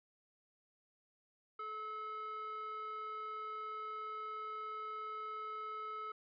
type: tone with band-pass filter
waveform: square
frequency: 431.5 Hz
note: A4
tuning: 34 cents flat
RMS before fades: -44 dBFS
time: 1.59-6.12 s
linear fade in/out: 5 ms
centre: 1300 Hz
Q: 3.4
effects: resampled to 11025 Hz